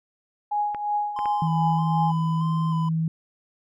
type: tone with tremolo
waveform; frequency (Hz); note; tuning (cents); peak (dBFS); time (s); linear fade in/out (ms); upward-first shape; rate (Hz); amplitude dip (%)
sine; 830.6; G#5; 0; -20; 0.51-2.12; 10; triangle; 2.8; 70
type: clicks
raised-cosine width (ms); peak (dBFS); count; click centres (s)
0.5; -20; 3; 0.747 / 1.19 / 1.257
type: tone with vibrato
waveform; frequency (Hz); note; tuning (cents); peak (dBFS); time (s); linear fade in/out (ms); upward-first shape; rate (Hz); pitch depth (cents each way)
triangle; 1020; C6; -44; -28; 1.16-2.89; 5; square; 1.6; 28
type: tone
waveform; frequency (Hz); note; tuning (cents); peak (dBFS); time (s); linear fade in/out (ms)
sine; 161.7; E3; -33; -21; 1.42-3.08; 2
effects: none